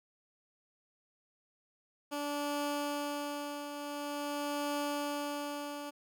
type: tone with tremolo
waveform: 15% pulse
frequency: 290 Hz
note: D4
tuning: 22 cents flat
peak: -26 dBFS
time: 2.11-5.91 s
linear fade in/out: 20 ms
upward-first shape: triangle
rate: 0.47 Hz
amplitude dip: 60%
effects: none